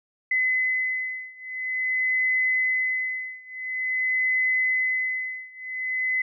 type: beating tone pair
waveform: sine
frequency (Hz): 2027 / 2027.48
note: B6 / B6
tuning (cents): +45 / +45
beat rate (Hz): 0.48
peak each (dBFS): -25 / -26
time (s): 0.31-6.22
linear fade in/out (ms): 5
effects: none

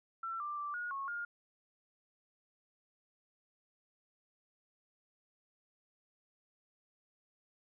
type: tone with pitch steps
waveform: sine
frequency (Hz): 1345 / 1182 / 1171 / 1443 / 1097 / 1416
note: E6 / D6 / D6 / F#6 / C#6 / F6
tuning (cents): +34 / +11 / -5 / -44 / -18 / +23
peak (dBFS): -37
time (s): 0.23-1.25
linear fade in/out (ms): 5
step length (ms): 170
effects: none

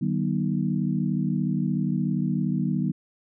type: tone cluster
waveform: sine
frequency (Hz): 152.3 / 189.3 / 242.6 / 309.1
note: D#3 / F#3 / B3 / D#4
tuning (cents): -37 / +40 / -31 / -11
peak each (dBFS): -27 / -26 / -28 / -33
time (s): 0.01-2.92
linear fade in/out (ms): 10
effects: none

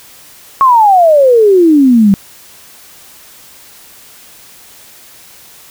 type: exponential sweep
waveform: sine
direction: down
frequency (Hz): 1108.7 to 190.8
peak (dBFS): -3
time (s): 0.61-2.14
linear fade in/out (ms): 0
effects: white hiss -38 dBFS RMS until 5.7 s

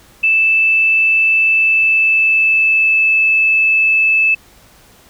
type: tone with pitch glide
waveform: sine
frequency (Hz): 2637 to 2620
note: E7 to E7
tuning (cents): 0 to -11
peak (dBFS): -9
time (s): 0.23-4.35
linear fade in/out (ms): 10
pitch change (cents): -11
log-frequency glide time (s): 1.42-3.13
effects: pink hiss -46 dBFS RMS until 5.09 s

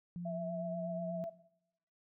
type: tone with pitch glide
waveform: sine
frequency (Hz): 174.61 to 176.03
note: F3 to F3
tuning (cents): 0 to +14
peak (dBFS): -39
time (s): 0.16-1.24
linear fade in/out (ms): 0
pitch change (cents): +14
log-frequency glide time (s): 0.35-0.44
type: tone with vibrato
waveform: sine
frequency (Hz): 659.3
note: E5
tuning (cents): 0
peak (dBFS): -38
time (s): 0.25-1.3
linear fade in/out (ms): 10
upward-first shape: sine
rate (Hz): 8.2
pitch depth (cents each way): 33
effects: noise-tail reverb RT60 0.8 s tail -19 dB re dry

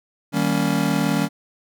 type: chord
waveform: square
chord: Eb dominant seventh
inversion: none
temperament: just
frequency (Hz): 155.56 / 194.45 / 233.3 / 280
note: Eb3 / G3 / Bb3 / Db4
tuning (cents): 0 / -14 / +2 / +18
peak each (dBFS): -25 / -24 / -26 / -24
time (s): 0.32-1.29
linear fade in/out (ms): 50
effects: none

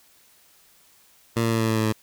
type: tone with pitch steps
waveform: 15% pulse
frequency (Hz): 115.3 / 114.24 / 113.19 / 112.15 / 111.12 / 110.09 / 109.08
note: A#2 / A#2 / A2 / A2 / A2 / A2 / A2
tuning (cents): -19 / -35 / +49 / +34 / +18 / +1 / -15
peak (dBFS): -14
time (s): 1.36-1.927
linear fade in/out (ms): 10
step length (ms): 81
effects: white hiss -57 dBFS RMS until 2.02 s

